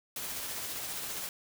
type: noise with tremolo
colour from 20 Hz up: white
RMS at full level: -37 dBFS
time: 0.16-1.29 s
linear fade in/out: 2 ms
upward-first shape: sine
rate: 15 Hz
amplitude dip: 25%
effects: none